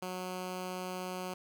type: tone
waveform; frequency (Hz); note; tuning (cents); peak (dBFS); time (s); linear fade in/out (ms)
10% pulse; 183.4; F#3; -15; -29; 0.02-1.34; 5
effects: none